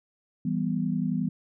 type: chord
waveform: sine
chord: E minor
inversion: none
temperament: equal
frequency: 164.81 / 196 / 246.9 Hz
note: E3 / G3 / B3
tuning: 0 / 0 / 0 cents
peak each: -29 dBFS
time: 0.45-1.29 s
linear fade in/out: 5 ms
effects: none